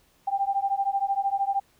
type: beating tone pair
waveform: sine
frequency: 784 / 797 Hz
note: G5 / G5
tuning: 0 / +28 cents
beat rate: 13 Hz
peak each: -26 dBFS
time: 0.27-1.6 s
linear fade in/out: 10 ms
effects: pink hiss -63 dBFS RMS until 1.79 s